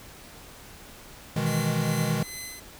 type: chord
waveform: square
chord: E major seventh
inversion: second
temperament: equal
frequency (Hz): 123.47 / 155.56 / 164.81 / 207.7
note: B2 / D#3 / E3 / G#3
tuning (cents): 0 / 0 / 0 / 0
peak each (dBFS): -31 / -28 / -32 / -31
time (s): 1.36-2.23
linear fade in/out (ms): 5
type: tone with tremolo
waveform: 10% pulse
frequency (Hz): 2035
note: C7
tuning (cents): -49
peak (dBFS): -26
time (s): 1.46-2.6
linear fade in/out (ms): 5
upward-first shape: sine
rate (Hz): 2.4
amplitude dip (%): 55
effects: pink hiss -47 dBFS RMS until 2.79 s